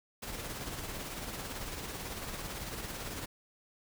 pink noise with tremolo, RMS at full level -39 dBFS, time 0.22-3.26 s, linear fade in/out 10 ms, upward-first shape sine, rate 18 Hz, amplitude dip 40%, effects none

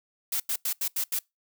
blue noise bursts at uneven times, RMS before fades -28 dBFS, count 6, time 0.32-0.4 / 0.49-0.56 / 0.65-0.73 / 0.81-0.88 / 0.96-1.04 / 1.12-1.19 s, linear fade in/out 5 ms, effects noise-tail reverb RT60 0.2 s tail -25 dB re dry

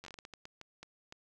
slowing click train, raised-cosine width 0.2 ms, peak -30 dBFS, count 13, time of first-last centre 0.04-1.124 s, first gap 10 ms, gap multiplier 1.36, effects none

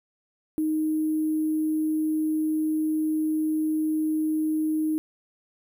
sine tone with sample-and-hold, 311.1 Hz, D#4, in tune, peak -22 dBFS, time 0.58-4.98 s, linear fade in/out 0 ms, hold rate 11025 Hz, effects none

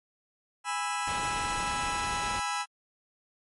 sawtooth chord, E major, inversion first, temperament just, 824.1 / 988.9 / 1318.5 Hz, G#5 / B5 / E6, -14 / +2 / 0 cents, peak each -30 dBFS, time 0.64-2.66 s, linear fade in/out 50 ms
pink low-pass noise, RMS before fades -39 dBFS, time 1.07-2.4 s, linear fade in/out 5 ms, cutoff 4600 Hz, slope 48 dB/octave
effects MP3 48 kbps

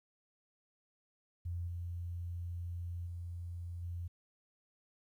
sine tone with level steps, 86.7 Hz, F2, 12 cents flat, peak -36 / -38 / -40 / -38 dBFS, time 1.45-4.08 s, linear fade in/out 10 ms, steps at 1.67 / 3.06 / 3.82 s, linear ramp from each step 10 ms, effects 12-bit

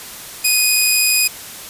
10% pulse tone, 2489 Hz, D#7, in tune, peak -3 dBFS, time 0.44-1.28 s, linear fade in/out 10 ms, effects white hiss -33 dBFS RMS until 1.69 s + resampled to 32000 Hz

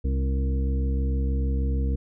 harmonic tone with a mistuned harmonic, 66.5 Hz, C2, 29 cents sharp, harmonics 1 / 2 / 3 / 4 / 5 / 7, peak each -22 / -34 / -35 / -35 / -44 / -38 dBFS, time 0.04-1.96 s, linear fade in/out 10 ms, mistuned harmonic 4, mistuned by +21 cents, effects none

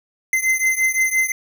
square beating tone pair, 2064 / 2069.8 Hz, C7 / C7, -24 / -19 cents, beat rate 5.8 Hz, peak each -19 / -21 dBFS, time 0.33-1.32 s, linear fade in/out 2 ms, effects none

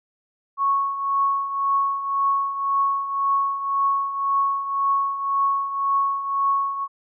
sine tone with tremolo, 1105 Hz, C#6, 6 cents flat, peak -16 dBFS, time 0.57-6.88 s, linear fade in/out 50 ms, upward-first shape triangle, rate 1.9 Hz, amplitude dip 70%, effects none

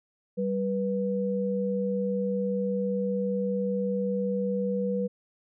sine tone pair together, 193.98 / 488.8 Hz, G3 / B4, -18 / -18 cents, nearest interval octave + major third, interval 1600 cents, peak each -28 dBFS, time 0.37-5.08 s, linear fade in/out 20 ms, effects none

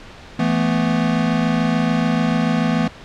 square chord, E suspended fourth, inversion none, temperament equal with one note detuned, 166.25 / 220 / 246.9 Hz, E3 / A3 / B3, +15 / 0 / 0 cents, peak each -21 dBFS, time 0.39-2.88 s, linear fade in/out 5 ms, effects pink hiss -39 dBFS RMS until 3.04 s + low-pass 4000 Hz 12 dB/octave

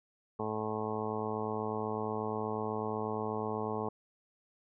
harmonic tone, 108.2 Hz, A2, 29 cents flat, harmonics 1 / 2 / 3 / 4 / 5 / 6 / 7 / 8 / 9 / 10, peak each -43 / -40 / -45 / -37 / -45 / -45 / -43 / -42 / -45 / -43 dBFS, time 0.39-3.89 s, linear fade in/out 5 ms, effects none

